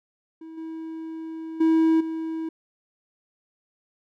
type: tone with level steps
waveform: triangle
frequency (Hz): 322.7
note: E4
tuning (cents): -37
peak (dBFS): -36 / -30 / -14 / -25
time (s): 0.41-2.49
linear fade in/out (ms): 5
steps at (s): 0.57 / 1.6 / 2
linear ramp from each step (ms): 10
effects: none